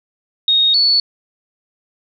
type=tone pair in turn; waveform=sine; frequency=3729 / 4435 Hz; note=A#7 / C#8; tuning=0 / 0 cents; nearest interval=minor third; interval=300 cents; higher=second; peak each=-10 / -10 dBFS; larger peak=neither; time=0.48-0.74 / 0.74-1 s; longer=neither; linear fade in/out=2 ms; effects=none